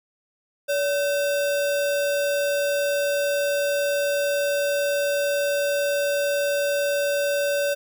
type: tone with sample-and-hold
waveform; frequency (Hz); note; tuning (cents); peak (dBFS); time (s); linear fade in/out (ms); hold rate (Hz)
sine; 571; D5; -49; -20; 0.68-7.75; 20; 2100
effects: none